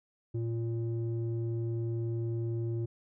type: tone with low-pass filter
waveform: square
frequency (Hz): 115.5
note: A#2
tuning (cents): -16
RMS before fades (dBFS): -33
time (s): 0.34-2.86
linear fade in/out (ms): 10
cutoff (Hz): 290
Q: 3
effects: none